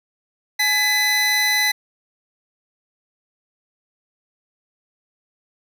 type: tone pair together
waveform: 25% pulse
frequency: 842.6 / 2004 Hz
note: G#5 / B6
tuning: +25 / +25 cents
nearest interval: octave + minor third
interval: 1500 cents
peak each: -22 / -13 dBFS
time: 0.59-1.72 s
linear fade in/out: 10 ms
effects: none